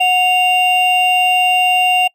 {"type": "tone pair together", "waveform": "triangle", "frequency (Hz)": [732, 2782], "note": ["F#5", "F7"], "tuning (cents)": [-19, -7], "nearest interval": "octave + major seventh", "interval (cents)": 2312, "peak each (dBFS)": -11, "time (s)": [0, 2.08], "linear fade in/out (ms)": 10, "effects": ["noise-tail reverb RT60 0.1 s tail -26 dB re dry"]}